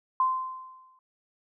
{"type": "tone with exponential decay", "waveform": "sine", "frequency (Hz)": 1037, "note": "C6", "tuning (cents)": -16, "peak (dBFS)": -19, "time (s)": [0.2, 0.99], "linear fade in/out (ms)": 2, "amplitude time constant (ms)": 170, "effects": []}